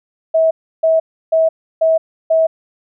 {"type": "tone bursts", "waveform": "sine", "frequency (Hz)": 646, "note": "E5", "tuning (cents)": -35, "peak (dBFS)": -9, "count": 5, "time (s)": [0.34, 2.47], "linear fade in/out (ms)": 10, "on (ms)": 170, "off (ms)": 320, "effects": []}